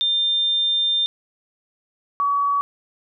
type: tone pair in turn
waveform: sine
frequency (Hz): 3600 / 1133.9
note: A7 / C#6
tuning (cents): +39 / +39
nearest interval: octave + minor sixth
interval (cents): 2000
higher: first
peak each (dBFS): -17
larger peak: neither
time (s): 0.01-1.06 / 2.2-2.61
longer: first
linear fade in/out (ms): 0
effects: none